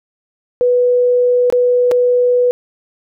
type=tone with dropouts; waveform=sine; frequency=492.5 Hz; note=B4; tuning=5 cents flat; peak=-9 dBFS; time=0.61-2.51 s; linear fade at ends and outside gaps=0 ms; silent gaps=1.501-1.525 / 1.913-1.917 s; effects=none